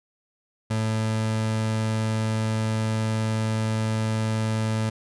30% pulse tone, 110.1 Hz, A2, 2 cents sharp, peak -20 dBFS, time 0.7-4.9 s, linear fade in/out 10 ms, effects resampled to 24000 Hz

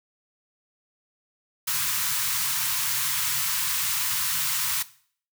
white band-stop noise, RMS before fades -26 dBFS, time 1.67-4.83 s, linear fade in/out 10 ms, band 170 to 900 Hz, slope 96 dB/octave, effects noise-tail reverb RT60 0.5 s tail -17 dB re dry + high-pass 100 Hz 12 dB/octave

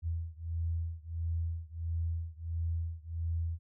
sine beating tone pair, 82.41 / 83.91 Hz, E2 / E2, 0 / +31 cents, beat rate 1.5 Hz, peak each -35 / -36 dBFS, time 0.02-3.59 s, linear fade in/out 50 ms, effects none

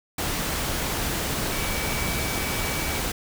sine tone in noise, 2287 Hz, D7, 47 cents flat, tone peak -34 dBFS, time 1.52-2.98 s, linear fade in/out 5 ms, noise pink, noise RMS -27 dBFS, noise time 0.18-3.12 s, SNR -10 dB, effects none

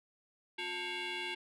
sine tone with frequency modulation, 264 Hz, C4, 16 cents sharp, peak -34 dBFS, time 0.58-1.35 s, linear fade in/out 10 ms, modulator 622 Hz, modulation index 5.3, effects tanh soft clip ceiling -35 dBFS

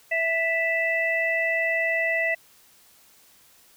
harmonic tone, 659.3 Hz, E5, in tune, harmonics 1 / 3 / 4, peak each -27 / -23 / -31 dBFS, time 0.11-2.35 s, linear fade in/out 10 ms, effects white hiss -56 dBFS RMS until 3.76 s

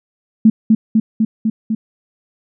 sine tone with echo, 220 Hz, A3, in tune, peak -4 dBFS, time 0.45-0.5 s, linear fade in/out 5 ms, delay 250 ms, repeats 5, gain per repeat -2 dB, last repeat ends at 1.75 s, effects none

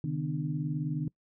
sine tone cluster, 134.6 / 153.9 / 248.8 / 298.2 Hz, C3 / D#3 / B3 / D4, +49 / -19 / +13 / +27 cents, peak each -37 / -31 / -39 / -38 dBFS, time 0.04-1.08 s, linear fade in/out 2 ms, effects noise-tail reverb RT60 0.1 s tail -24 dB re dry

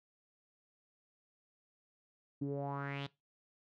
sawtooth tone with low-pass filter sweep, 140 Hz, C#3, 18 cents sharp, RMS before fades -39 dBFS, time 2.41-3.07 s, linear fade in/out 10 ms, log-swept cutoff 280 to 3800 Hz, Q 4.6, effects noise-tail reverb RT60 0.2 s tail -19 dB re dry

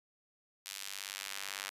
square tone with high-pass filter sweep, 49 Hz, G1, in tune, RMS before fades -43 dBFS, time 0.66-1.7 s, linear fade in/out 0 ms, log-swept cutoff 3500 to 1700 Hz, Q 0.73, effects resampled to 32000 Hz

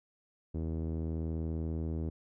sawtooth tone with low-pass filter, 80.5 Hz, E2, 41 cents flat, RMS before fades -35 dBFS, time 0.54-2.1 s, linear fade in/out 10 ms, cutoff 370 Hz, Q 1.4, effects none

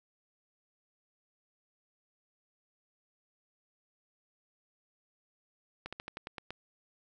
slowing click train, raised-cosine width 0.3 ms, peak -24 dBFS, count 8, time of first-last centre 5.86-6.506 s, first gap 66 ms, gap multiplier 1.11, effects none

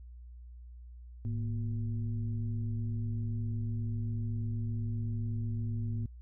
sine tone with frequency modulation, 107.9 Hz, A2, 33 cents flat, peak -31 dBFS, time 1.25-6.06 s, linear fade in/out 0 ms, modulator 129 Hz, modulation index 0.63, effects added 60 Hz sine -46 dBFS peak until 6.21 s

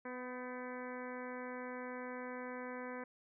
harmonic tone with a mistuned harmonic, 250.3 Hz, B3, 23 cents sharp, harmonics 1 / 2 / 3 / 4 / 5 / 6 / 7 / 8 / 9, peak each -47 / -46 / -55 / -50 / -56 / -53 / -55 / -55 / -58 dBFS, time 0.05-3.04 s, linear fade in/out 5 ms, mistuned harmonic 6, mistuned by +39 cents, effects none

